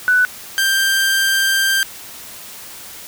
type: tone pair in turn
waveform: sine / sawtooth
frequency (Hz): 1490 / 1578.6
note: F#6 / G6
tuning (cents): +12 / +12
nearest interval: minor second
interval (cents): 100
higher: second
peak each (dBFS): -10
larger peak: neither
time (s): 0.08-0.25 / 0.58-1.83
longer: second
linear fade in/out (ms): 0
effects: white hiss -35 dBFS RMS until 3.07 s